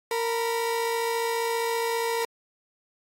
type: tone pair together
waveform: 30% pulse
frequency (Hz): 461.1 / 977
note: A#4 / B5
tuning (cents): -19 / -19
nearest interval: octave + minor second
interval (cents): 1300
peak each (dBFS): -23 / -29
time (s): 0.11-2.25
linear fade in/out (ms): 2
effects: AAC 48 kbps